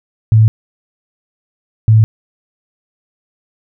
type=tone pair in turn; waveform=sine; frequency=110 / 110 Hz; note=A2 / A2; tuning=0 / 0 cents; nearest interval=unison; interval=0 cents; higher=neither; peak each=-4 dBFS; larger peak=neither; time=0.32-0.48 / 1.88-2.04 s; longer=neither; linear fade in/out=0 ms; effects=none